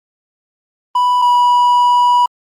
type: tone pair in turn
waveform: triangle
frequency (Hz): 987.8 / 976.5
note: B5 / B5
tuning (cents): 0 / -20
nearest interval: unison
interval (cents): 20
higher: first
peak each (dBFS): -8 / -6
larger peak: second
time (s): 0.95-1.22 / 1.22-2.26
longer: second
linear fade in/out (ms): 5
effects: Opus 24 kbps